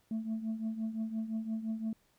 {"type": "tone with tremolo", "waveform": "sine", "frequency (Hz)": 221.7, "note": "A3", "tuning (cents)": 13, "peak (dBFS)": -28, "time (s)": [0.11, 1.93], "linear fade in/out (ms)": 2, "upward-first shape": "triangle", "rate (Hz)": 5.8, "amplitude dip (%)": 80, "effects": ["tanh soft clip ceiling -30 dBFS", "pink hiss -71 dBFS RMS until 2.18 s"]}